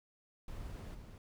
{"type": "noise with level steps", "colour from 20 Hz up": "brown", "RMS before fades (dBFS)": [-45, -51], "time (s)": [0.48, 1.18], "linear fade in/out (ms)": 2, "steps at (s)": 0.94, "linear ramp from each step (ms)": 10, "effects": []}